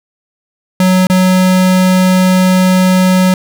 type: tone with dropouts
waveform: square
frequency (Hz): 185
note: F#3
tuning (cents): 0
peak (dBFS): -7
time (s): 0.8-3.34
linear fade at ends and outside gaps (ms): 2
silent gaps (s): 1.07-1.099
effects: none